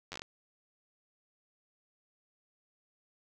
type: slowing click train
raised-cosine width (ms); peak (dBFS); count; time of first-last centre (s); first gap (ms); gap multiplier
0.2; -23; 7; 0.12-0.219; 10; 1.2
effects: none